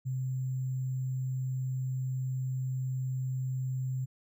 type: tone with sample-and-hold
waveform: sine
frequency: 130.1 Hz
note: C3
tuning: 9 cents flat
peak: -30 dBFS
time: 0.05-4.06 s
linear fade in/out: 20 ms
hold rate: 7350 Hz
effects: none